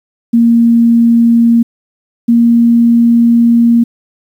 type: tone pair in turn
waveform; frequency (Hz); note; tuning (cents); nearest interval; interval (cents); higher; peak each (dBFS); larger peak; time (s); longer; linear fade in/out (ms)
sine; 232.9 / 234.2; A#3 / A#3; -1 / +8; unison; 9; second; -4 / -4; neither; 0.33-1.63 / 2.28-3.84; second; 10
effects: 7-bit